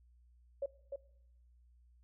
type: tone with echo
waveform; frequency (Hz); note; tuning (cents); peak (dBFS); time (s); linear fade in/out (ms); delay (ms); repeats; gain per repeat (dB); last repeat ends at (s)
sine; 554.4; C#5; 0; -33; 0.62-0.66; 5; 300; 1; -5; 0.96
effects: noise-tail reverb RT60 0.8 s tail -21 dB re dry + added 60 Hz sine -62 dBFS peak until 2.03 s